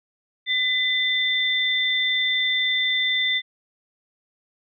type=tone pair together; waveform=sine; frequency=2017 / 3558 Hz; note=B6 / A7; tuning=+36 / +19 cents; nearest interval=minor seventh; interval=983 cents; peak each=-22 dBFS; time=0.46-3.42 s; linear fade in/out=50 ms; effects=none